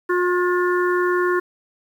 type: harmonic tone with a mistuned harmonic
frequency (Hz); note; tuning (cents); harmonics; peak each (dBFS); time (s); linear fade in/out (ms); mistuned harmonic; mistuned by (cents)
358; F4; +43; 1 / 3 / 4 / 5; -18 / -24 / -26 / -27; 0.09-1.4; 10; 5; -30
effects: 8-bit